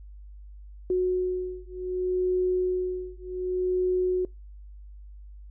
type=beating tone pair; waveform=sine; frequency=365.9 / 366.56 Hz; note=F#4 / F#4; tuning=-19 / -16 cents; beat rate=0.66 Hz; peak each=-27 dBFS; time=0.9-4.25 s; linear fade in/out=2 ms; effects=noise-tail reverb RT60 0.2 s tail -23 dB re dry + added 50 Hz sine -42 dBFS peak until 5.5 s